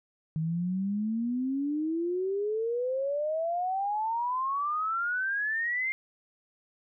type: exponential sweep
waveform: sine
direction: up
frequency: 155.56 to 2124 Hz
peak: -27 dBFS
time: 0.36-5.92 s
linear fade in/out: 0 ms
effects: none